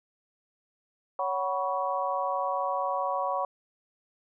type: harmonic tone with a mistuned harmonic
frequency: 186.5 Hz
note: F#3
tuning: 14 cents sharp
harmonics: 3 / 4 / 5 / 6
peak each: -32 / -32 / -32 / -32 dBFS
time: 1.19-3.45 s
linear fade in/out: 2 ms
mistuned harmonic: 5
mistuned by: +77 cents
effects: none